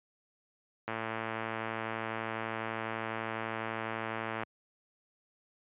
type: click train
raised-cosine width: 0.5 ms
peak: -20 dBFS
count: 399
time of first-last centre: 0.88-4.434 s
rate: 112 Hz
effects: high-pass 100 Hz 12 dB/octave + resampled to 8000 Hz